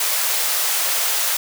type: high-pass noise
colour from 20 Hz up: white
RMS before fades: -20 dBFS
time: 0-1.37 s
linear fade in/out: 5 ms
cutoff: 510 Hz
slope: 24 dB/octave
effects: none